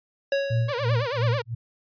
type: tone with exponential decay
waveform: square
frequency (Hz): 554.4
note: C#5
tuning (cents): 0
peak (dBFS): -20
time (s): 0.32-1.11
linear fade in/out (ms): 2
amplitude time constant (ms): 170
type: tone with tremolo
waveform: sine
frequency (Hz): 116.54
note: A#2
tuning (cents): 0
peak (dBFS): -19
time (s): 0.5-1.55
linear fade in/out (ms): 10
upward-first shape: sine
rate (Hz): 2.9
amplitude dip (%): 100
type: tone with vibrato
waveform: sawtooth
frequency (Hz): 523.3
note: C5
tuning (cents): 0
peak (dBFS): -22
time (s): 0.68-1.42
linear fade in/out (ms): 10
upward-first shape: sine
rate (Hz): 9.2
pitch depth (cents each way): 210
effects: resampled to 11025 Hz